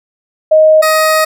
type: tone pair in turn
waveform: sine / 20% pulse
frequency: 625 / 628.6 Hz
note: D#5 / D#5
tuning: +8 / +18 cents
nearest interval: unison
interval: 10 cents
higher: second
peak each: -3 dBFS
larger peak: neither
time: 0.51-0.82 / 0.82-1.25 s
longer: second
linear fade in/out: 10 ms
effects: none